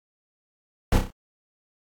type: noise with echo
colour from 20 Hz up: brown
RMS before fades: -18 dBFS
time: 0.92-0.98 s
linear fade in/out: 2 ms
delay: 31 ms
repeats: 4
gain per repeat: -6 dB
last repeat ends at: 1.104 s
effects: AAC 64 kbps